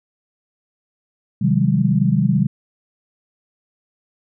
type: chord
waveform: sine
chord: Ab dominant seventh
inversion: first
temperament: equal with one note detuned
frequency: 130.81 / 155.56 / 185 / 202.9 Hz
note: C3 / Eb3 / Gb3 / Ab3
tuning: 0 / 0 / 0 / -40 cents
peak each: -19 dBFS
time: 1.41-2.47 s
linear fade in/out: 10 ms
effects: none